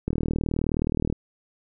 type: click train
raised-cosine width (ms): 3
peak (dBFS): -12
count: 42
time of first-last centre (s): 0.08-1.126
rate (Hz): 39.2
effects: none